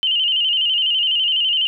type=tone with vibrato; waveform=sine; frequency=2960 Hz; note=F#7; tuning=in tune; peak=-15 dBFS; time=0.03-1.67 s; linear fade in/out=0 ms; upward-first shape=square; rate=12 Hz; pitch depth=65 cents each way; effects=none